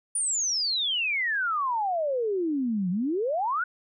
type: exponential two-way sweep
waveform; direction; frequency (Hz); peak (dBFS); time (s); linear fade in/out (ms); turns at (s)
sine; down then up; 9660 to 172.9 to 1517; -24; 0.15-3.64; 5; 2.9
effects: none